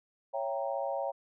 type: chord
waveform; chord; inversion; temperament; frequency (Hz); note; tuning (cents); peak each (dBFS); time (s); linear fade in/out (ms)
sine; C# diminished seventh; none; equal with one note detuned; 554.4 / 670.4 / 784 / 932.3; C#5 / E5 / G5 / Bb5; 0 / +29 / 0 / 0; -34 / -37 / -37 / -40; 0.33-1.12; 20
effects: none